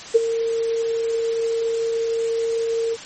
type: tone with ADSR envelope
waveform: sine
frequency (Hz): 457.1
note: A#4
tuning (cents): -34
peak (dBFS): -7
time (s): 0.14-2.97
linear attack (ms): 18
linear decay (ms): 24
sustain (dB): -12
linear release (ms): 46
effects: white hiss -36 dBFS RMS until 3.05 s + MP3 32 kbps